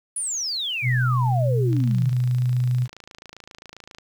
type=exponential sweep; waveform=sine; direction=down; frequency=10190 to 130.81 Hz; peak=-24 dBFS; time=0.16-2.13 s; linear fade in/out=5 ms
type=tone; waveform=sine; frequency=124.5 Hz; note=B2; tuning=14 cents sharp; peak=-18 dBFS; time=0.82-2.88 s; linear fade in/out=50 ms
type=click train; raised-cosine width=0.2 ms; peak=-24 dBFS; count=63; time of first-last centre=1.73-3.985 s; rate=27.5 Hz
effects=8-bit